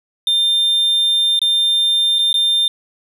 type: tone with dropouts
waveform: triangle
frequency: 3600 Hz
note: A7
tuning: 39 cents sharp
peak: -11 dBFS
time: 0.27-2.68 s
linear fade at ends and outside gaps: 2 ms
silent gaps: 1.392-1.416 / 2.186-2.19 / 2.329-2.341 s
effects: none